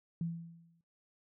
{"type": "tone with exponential decay", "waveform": "sine", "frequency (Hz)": 167.5, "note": "E3", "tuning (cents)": 28, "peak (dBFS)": -31, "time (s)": [0.21, 0.81], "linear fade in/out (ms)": 2, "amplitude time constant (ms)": 130, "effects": ["noise-tail reverb RT60 0.4 s tail -20 dB re dry"]}